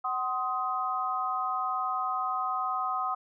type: chord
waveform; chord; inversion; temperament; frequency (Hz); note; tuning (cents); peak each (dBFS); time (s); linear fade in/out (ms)
sine; C diminished; second; just; 753.5 / 1046.5 / 1255.8; Gb5 / C6 / Eb6; +31 / 0 / +16; -33 / -34 / -30; 0.04-3.15; 10
effects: none